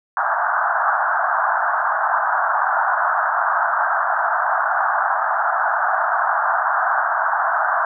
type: band-pass noise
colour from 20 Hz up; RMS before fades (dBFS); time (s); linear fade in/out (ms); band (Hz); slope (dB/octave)
white; -19; 0.17-7.85; 2; 650 to 1600; 96
effects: none

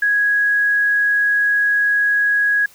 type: tone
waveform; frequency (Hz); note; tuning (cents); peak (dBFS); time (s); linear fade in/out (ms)
sine; 1661.2; G#6; 0; -13; 0.02-2.66; 5
effects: white hiss -48 dBFS RMS until 2.74 s

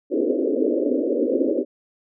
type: band-pass noise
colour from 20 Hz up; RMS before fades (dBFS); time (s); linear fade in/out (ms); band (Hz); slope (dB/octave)
pink; -21; 0.1-1.65; 50; 250 to 570; 96
effects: none

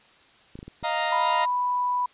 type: clicks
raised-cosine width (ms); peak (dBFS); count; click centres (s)
3; -27; 5; 0.555 / 0.59 / 0.629 / 0.68 / 0.828
type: chord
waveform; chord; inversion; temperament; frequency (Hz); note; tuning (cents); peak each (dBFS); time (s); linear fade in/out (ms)
sawtooth; Eb suspended second; none; equal; 622.3 / 698.5 / 932.3; Eb5 / F5 / Bb5; 0 / 0 / 0; -26 / -25 / -23; 0.83-1.46; 20
type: tone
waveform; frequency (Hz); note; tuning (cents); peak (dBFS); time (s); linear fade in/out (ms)
sine; 987.8; B5; 0; -22; 1.12-2.06; 5
effects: white hiss -56 dBFS RMS until 2.13 s + resampled to 8000 Hz

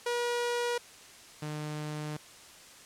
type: tone pair in turn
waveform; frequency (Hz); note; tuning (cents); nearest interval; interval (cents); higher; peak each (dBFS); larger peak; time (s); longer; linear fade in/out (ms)
sawtooth; 480.6 / 151.29; B4 / D#3; -47 / -48; octave + minor sixth; 2001; first; -25 / -31; first; 0.06-0.78 / 1.42-2.17; second; 5
effects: white hiss -52 dBFS RMS until 2.85 s + low-pass 9000 Hz 12 dB/octave

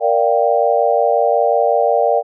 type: chord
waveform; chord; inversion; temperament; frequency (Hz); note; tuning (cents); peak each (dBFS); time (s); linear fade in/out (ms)
sine; G minor seventh; first; equal; 466.2 / 587.3 / 698.5 / 784; Bb4 / D5 / F5 / G5; 0 / 0 / 0 / 0; -17 / -16 / -17 / -18; 0-2.23; 50
effects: none

